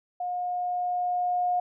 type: tone with level ramp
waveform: sine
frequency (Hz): 717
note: F5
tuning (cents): +45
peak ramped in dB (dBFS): -28 to -22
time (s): 0.2-1.6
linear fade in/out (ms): 5
effects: none